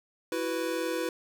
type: chord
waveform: square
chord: E suspended second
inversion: none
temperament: equal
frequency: 329.6 / 370 / 493.9 Hz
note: E4 / F#4 / B4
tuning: 0 / 0 / 0 cents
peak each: -34 / -36 / -33 dBFS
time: 0.32-1.09 s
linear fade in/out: 2 ms
effects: none